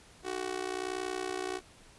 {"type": "tone with amplitude modulation", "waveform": "sawtooth", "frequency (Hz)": 373.4, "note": "F#4", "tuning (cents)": 16, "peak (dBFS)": -26, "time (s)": [0.23, 1.61], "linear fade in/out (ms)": 50, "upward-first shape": "sine", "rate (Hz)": 61.3, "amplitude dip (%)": 90, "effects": ["pink hiss -57 dBFS RMS until 1.98 s", "resampled to 24000 Hz"]}